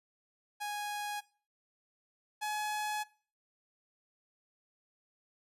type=tone pair in turn; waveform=sawtooth; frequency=829 / 845.9 Hz; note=G#5 / G#5; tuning=-3 / +32 cents; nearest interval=unison; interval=35 cents; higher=second; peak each=-32 / -30 dBFS; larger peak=second; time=0.6-1.21 / 2.41-3.04 s; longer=second; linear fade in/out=20 ms; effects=noise-tail reverb RT60 0.4 s tail -20 dB re dry + resampled to 32000 Hz